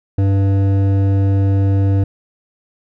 sine tone with hard clipping, 98 Hz, G2, in tune, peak -13 dBFS, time 0.18-2.04 s, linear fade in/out 5 ms, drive 11 dB, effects none

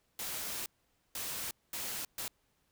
white noise bursts at uneven times, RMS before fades -39 dBFS, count 4, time 0.19-0.66 / 1.15-1.51 / 1.73-2.05 / 2.18-2.28 s, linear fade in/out 2 ms, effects pink hiss -75 dBFS RMS until 2.71 s

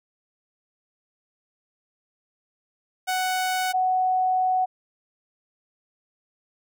sawtooth / sine tone pair in turn, 743 / 743 Hz, F#5 / F#5, +7 / +7 cents, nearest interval unison, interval 0 cents, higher neither, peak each -19 dBFS, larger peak neither, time 3.07-3.73 / 3.73-4.66 s, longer second, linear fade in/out 20 ms, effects none

